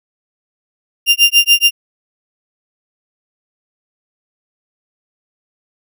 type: tone with tremolo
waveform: 35% pulse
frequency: 2794 Hz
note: F7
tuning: in tune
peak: -3 dBFS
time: 1.06-1.71 s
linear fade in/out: 50 ms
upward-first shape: sine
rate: 7 Hz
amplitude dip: 100%
effects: none